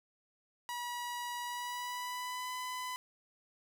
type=tone with pitch glide; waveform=sawtooth; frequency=967 to 1005.2 Hz; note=B5 to B5; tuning=-37 to +30 cents; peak=-34 dBFS; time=0.69-2.96 s; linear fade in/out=0 ms; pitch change=+67 cents; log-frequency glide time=1.42-2.52 s; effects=none